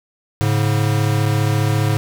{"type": "tone pair together", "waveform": "square", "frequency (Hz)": [106.7, 141.48], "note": ["G#2", "C#3"], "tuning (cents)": [47, 36], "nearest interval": "perfect fourth", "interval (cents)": 489, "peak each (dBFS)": [-17, -20], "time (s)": [0.41, 1.97], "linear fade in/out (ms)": 0, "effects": []}